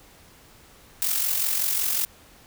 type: noise with amplitude modulation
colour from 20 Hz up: blue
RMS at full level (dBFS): -22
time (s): 1.02-2.05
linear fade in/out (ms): 0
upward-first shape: sine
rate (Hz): 45.4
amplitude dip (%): 55
effects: pink hiss -52 dBFS RMS until 2.46 s